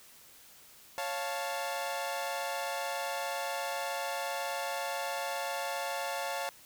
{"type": "chord", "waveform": "sawtooth", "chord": "Db augmented", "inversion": "none", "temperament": "equal", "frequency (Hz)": [554.4, 698.5, 880], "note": ["Db5", "F5", "A5"], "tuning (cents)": [0, 0, 0], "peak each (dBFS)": -34, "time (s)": [0.98, 6.49], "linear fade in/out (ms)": 0, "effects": ["white hiss -56 dBFS RMS until 6.65 s"]}